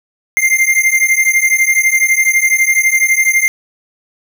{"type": "beating tone pair", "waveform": "square", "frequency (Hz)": [2095, 2107], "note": ["C7", "C7"], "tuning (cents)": [2, 12], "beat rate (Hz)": 12, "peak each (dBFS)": -13, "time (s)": [0.37, 3.48], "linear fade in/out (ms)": 0, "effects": []}